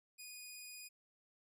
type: tone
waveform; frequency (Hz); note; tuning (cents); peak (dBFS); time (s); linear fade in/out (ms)
10% pulse; 2471; D#7; -13; -40; 0.18-0.89; 20
effects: resampled to 32000 Hz